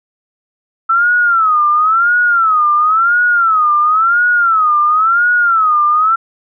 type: tone with vibrato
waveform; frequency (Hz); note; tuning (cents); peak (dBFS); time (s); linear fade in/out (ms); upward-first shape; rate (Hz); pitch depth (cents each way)
sine; 1318.5; E6; 0; -8; 0.89-6.16; 10; sine; 0.96; 170
effects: none